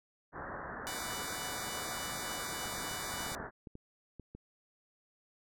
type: low-pass noise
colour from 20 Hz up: white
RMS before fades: -43 dBFS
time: 0.32-3.51 s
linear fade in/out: 50 ms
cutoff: 1800 Hz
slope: 96 dB/octave
type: chord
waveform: 5% pulse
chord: B minor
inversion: second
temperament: equal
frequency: 740 / 987.8 / 1174.7 Hz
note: F#5 / B5 / D6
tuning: 0 / 0 / 0 cents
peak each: -32 dBFS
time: 0.87-3.35 s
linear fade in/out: 0 ms
type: clicks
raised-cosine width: 3 ms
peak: -34 dBFS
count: 12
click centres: 2.658 / 2.783 / 2.913 / 3.14 / 3.206 / 3.264 / 3.319 / 3.401 / 3.672 / 3.754 / 4.197 / 4.35 s
effects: none